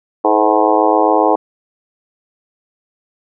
harmonic tone with a mistuned harmonic, 107.1 Hz, A2, 46 cents flat, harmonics 3 / 4 / 5 / 6 / 7 / 8 / 9 / 10, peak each -17 / -17 / -17 / -19 / -16 / -17 / -20 / -22 dBFS, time 0.24-1.36 s, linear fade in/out 10 ms, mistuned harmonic 5, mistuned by -62 cents, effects none

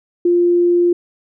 sine tone, 349.2 Hz, F4, in tune, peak -10 dBFS, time 0.25-0.93 s, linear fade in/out 5 ms, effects none

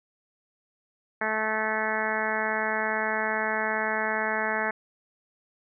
harmonic tone, 217.6 Hz, A3, 19 cents flat, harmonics 1 / 2 / 3 / 4 / 5 / 6 / 7 / 8 / 9 / 10, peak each -37 / -35 / -33 / -32 / -37 / -37 / -33 / -31 / -35 / -37 dBFS, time 1.21-4.71 s, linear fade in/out 5 ms, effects none

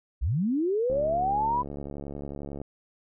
sine linear sweep, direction up, 47.33 to 1007 Hz, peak -23 dBFS, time 0.21-1.63 s, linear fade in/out 20 ms
click train, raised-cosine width 2 ms, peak -24 dBFS, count 123, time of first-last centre 0.9-2.616 s, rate 71.1 Hz
effects none

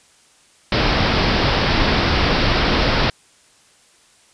pink low-pass noise, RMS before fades -17 dBFS, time 0.72-3.1 s, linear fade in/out 2 ms, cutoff 5300 Hz, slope 96 dB/octave, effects white hiss -53 dBFS RMS until 4.33 s + resampled to 22050 Hz

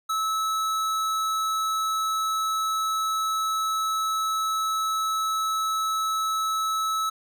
sine tone with hard clipping, 1300 Hz, E6, 24 cents flat, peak -25 dBFS, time 0.09-7.1 s, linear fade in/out 10 ms, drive 18 dB, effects none

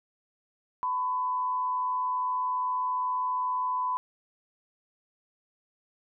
sine tone with frequency modulation, 1005 Hz, B5, 30 cents sharp, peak -26 dBFS, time 0.83-3.97 s, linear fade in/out 0 ms, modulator 97.6 Hz, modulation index 0.41, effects none

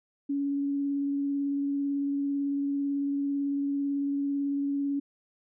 sine tone with vibrato, 281.2 Hz, C#4, 25 cents sharp, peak -26 dBFS, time 0.29-5 s, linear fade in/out 10 ms, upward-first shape sine, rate 18 Hz, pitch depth 11 cents each way, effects none

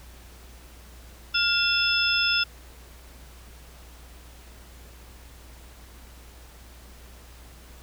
sine tone cluster, 1408 / 2701 / 3456 / 5200 Hz, F6 / E7 / A7 / E8, +14 / +42 / -32 / -24 cents, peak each -26 dBFS, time 1.34-2.44 s, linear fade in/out 10 ms, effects added 60 Hz sine -46 dBFS peak until 7.82 s + pink hiss -51 dBFS RMS until 7.82 s

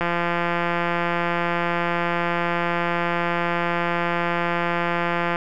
click train, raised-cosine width 0.5 ms, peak -8 dBFS, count 921, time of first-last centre 0.01-5.359 s, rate 172 Hz, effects none

